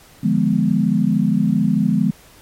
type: chord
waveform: sine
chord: D diminished seventh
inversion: none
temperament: equal with one note detuned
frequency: 150 / 174.61 / 207.7 / 246.9 Hz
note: D3 / F3 / Ab3 / Cb4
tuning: +37 / 0 / 0 / 0 cents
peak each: -22 / -19 / -17 / -20 dBFS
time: 0.23-2.11 s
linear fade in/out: 10 ms
effects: pink hiss -47 dBFS RMS until 2.41 s + MP3 64 kbps

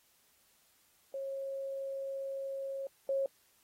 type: tone pair in turn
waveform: sine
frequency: 544 / 544 Hz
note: C#5 / C#5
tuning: -33 / -33 cents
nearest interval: unison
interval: 0 cents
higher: neither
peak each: -36 / -29 dBFS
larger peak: second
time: 1.14-2.87 / 3.09-3.26 s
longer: first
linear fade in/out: 2 ms
effects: white hiss -69 dBFS RMS until 3.63 s + AAC 48 kbps

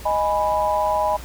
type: chord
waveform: sine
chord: G# minor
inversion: second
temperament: equal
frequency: 622.3 / 830.6 / 987.8 Hz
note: D#5 / G#5 / B5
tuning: 0 / 0 / 0 cents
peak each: -22 dBFS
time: 0.05-1.17 s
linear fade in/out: 10 ms
effects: added 60 Hz sine -37 dBFS peak until 1.24 s + pink hiss -40 dBFS RMS until 1.24 s

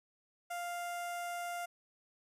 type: tone with notch filter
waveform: sawtooth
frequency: 698.5 Hz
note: F5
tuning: in tune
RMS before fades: -40 dBFS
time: 0.5-1.66 s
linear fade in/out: 10 ms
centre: 4100 Hz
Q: 1.3
effects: resampled to 32000 Hz

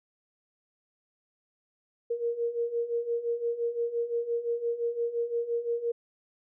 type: beating tone pair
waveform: sine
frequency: 466.2 / 472 Hz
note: A#4 / A#4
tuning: 0 / +22 cents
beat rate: 5.8 Hz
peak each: -33 / -29 dBFS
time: 2.1-5.92 s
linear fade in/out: 10 ms
effects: none

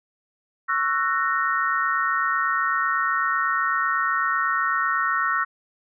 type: chord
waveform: sine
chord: F# dominant seventh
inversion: second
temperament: just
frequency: 1110 / 1332 / 1480 / 1850 Hz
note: C#6 / E6 / F#6 / A#6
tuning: +2 / +18 / 0 / -14 cents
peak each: -26 / -24 / -27 / -26 dBFS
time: 0.68-5.45 s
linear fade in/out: 20 ms
effects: none

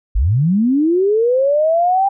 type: linear sweep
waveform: sine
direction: up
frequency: 41.2 to 799 Hz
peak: -11 dBFS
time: 0.15-2.09 s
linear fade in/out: 10 ms
effects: none

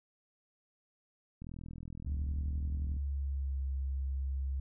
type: click train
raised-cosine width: 5 ms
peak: -33 dBFS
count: 65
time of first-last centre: 1.42-2.966 s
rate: 41.4 Hz
type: tone with pitch glide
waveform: sine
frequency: 71.4 to 67.39 Hz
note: D2 to C#2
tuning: -48 to -48 cents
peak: -32 dBFS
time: 2.06-4.6 s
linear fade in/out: 5 ms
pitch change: -100 cents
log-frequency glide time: 2.77-3.61 s
effects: none

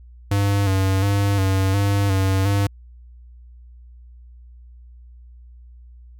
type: tone with vibrato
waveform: square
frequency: 98 Hz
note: G2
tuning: in tune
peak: -17 dBFS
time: 0.31-2.67 s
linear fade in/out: 5 ms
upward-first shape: square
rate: 1.4 Hz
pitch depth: 40 cents each way
effects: added 60 Hz sine -41 dBFS peak until 6.19 s

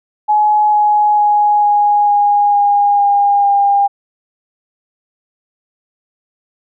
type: tone with pitch steps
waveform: sine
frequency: 844 / 838.2 / 832.4 / 826.6 / 820.9 / 815.3 / 809.6 / 804 Hz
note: G#5 / G#5 / G#5 / G#5 / G#5 / G#5 / G#5 / G5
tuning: +28 / +16 / +4 / -8 / -20 / -32 / -44 / +44 cents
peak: -8 dBFS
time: 0.28-3.88 s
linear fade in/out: 20 ms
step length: 450 ms
effects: none

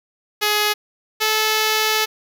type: tone pair in turn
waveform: 5% pulse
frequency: 420 / 434.1 Hz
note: G#4 / A4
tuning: +19 / -23 cents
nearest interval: minor second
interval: 58 cents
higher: second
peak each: -5 dBFS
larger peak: neither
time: 0.41-0.74 / 1.2-2.06 s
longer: second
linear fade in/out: 20 ms
effects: none

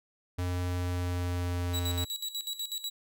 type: tone with pitch glide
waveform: square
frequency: 89.4 to 87.81 Hz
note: F2 to F2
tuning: +41 to +10 cents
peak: -30 dBFS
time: 0.38-2.05 s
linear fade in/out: 10 ms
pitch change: -31 cents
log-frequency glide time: 0.7-1.94 s
type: tone with tremolo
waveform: sawtooth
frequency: 3902 Hz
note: B7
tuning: 22 cents flat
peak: -29 dBFS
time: 1.73-2.9 s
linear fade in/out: 20 ms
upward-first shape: square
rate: 8.1 Hz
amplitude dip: 75%
effects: none

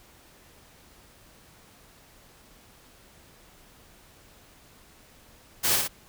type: noise with echo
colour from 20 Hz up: white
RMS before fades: -24 dBFS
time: 5.63-5.77 s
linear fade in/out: 20 ms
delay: 56 ms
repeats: 2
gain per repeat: -3 dB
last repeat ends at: 5.882 s
effects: pink hiss -55 dBFS RMS until 6.08 s

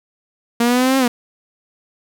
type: linear two-way sweep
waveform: sawtooth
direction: up then down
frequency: 233.1 to 270 to 233.1 Hz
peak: -9 dBFS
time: 0.6-1.08 s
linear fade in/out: 5 ms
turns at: 0.98 s
effects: none

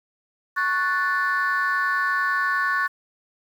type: chord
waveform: sine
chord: F# minor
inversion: second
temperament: equal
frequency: 1108.7 / 1480 / 1760 Hz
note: C#6 / F#6 / A6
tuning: 0 / 0 / 0 cents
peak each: -23 dBFS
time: 0.56-2.88 s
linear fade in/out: 20 ms
effects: tanh soft clip ceiling -15 dBFS + 8-bit

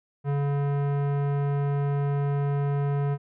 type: tone with tanh clipping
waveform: sine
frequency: 142 Hz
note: C#3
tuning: 42 cents sharp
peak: -25 dBFS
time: 0.24-3.18 s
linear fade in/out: 50 ms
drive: 18 dB
effects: none

